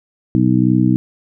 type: harmonic tone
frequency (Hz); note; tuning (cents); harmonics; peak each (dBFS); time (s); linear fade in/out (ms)
62.5; B1; +21; 2 / 3 / 4 / 5; -16 / -16 / -16 / -16; 0.35-0.96; 0
effects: none